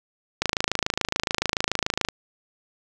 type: click train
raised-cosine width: 0.2 ms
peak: -4 dBFS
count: 46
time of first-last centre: 0.42-2.087 s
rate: 27 Hz
effects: none